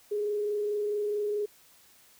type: tone with frequency modulation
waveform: sine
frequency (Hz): 416.1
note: G#4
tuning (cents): +3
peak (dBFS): -27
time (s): 0.11-1.46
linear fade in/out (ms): 10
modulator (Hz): 24.6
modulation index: 0.28
effects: white hiss -59 dBFS RMS until 2.19 s